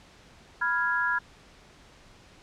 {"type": "chord", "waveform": "sine", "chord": "F diminished", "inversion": "second", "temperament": "equal", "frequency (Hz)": [987.8, 1396.9, 1661.2], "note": ["Cb6", "F6", "Ab6"], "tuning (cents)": [0, 0, 0], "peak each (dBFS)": [-30, -28, -27], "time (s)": [0.61, 1.19], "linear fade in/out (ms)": 10, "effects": ["pink hiss -54 dBFS RMS until 2.42 s", "low-pass 6000 Hz 12 dB/octave"]}